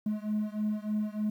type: beating tone pair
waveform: triangle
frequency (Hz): 210.8 / 214.1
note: G#3 / A3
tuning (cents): +26 / -47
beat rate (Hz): 3.3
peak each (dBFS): -29 / -30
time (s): 0.06-1.3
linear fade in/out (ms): 5
effects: tanh soft clip ceiling -21 dBFS + 10-bit